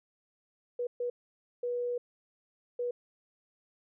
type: tone bursts at uneven times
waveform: sine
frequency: 486.2 Hz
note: B4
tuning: 27 cents flat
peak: -30 dBFS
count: 4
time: 0.79-0.87 / 1-1.1 / 1.63-1.98 / 2.79-2.91 s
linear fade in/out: 5 ms
effects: none